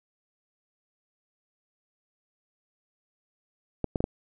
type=clicks; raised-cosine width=2 ms; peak=-13 dBFS; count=4; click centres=3.843 / 3.958 / 4.005 / 4.041 s; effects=none